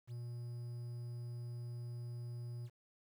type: tone with quantisation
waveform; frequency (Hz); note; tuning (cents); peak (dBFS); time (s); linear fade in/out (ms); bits
triangle; 120; B2; -49; -40; 0.07-2.7; 50; 11
effects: none